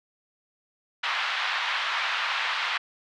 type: band-pass noise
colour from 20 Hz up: pink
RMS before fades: -28 dBFS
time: 1.03-2.78 s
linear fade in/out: 10 ms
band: 980 to 3700 Hz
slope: 24 dB/octave
effects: none